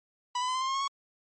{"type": "tone with pitch steps", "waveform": "45% pulse", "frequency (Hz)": [986, 1002.7, 1019.6, 1036.8, 1054.3, 1072.1, 1090.3, 1108.7], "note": ["B5", "B5", "C6", "C6", "C6", "C6", "C#6", "C#6"], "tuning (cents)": [-3, 26, -45, -16, 13, 42, -29, 0], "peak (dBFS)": -28, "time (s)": [0.35, 0.878], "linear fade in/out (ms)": 5, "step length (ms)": 66, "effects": ["MP3 32 kbps"]}